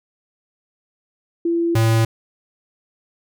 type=tone pair in turn; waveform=sine / square; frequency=338 / 112.79 Hz; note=E4 / A2; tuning=+43 / +43 cents; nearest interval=octave + perfect fifth; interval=1900 cents; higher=first; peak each=-16 / -14 dBFS; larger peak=second; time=1.45-1.75 / 1.75-2.05 s; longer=neither; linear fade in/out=5 ms; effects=none